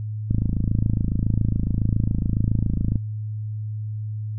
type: click train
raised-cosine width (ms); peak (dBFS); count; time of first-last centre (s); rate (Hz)
5; -9; 73; 0.31-2.957; 27.2
effects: added 107 Hz sine -26 dBFS peak until 4.38 s